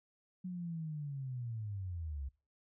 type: linear sweep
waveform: sine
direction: down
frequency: 185 to 64.8 Hz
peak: -38 dBFS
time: 0.44-2.29 s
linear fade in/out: 10 ms
effects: noise-tail reverb RT60 0.4 s tail -24 dB re dry